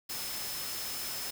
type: tone in noise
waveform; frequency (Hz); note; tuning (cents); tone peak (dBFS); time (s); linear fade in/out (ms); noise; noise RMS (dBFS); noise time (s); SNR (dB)
sine; 5200; E8; -24; -42; 0.09-1.31; 10; white; -38; 0.09-1.31; -7
effects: none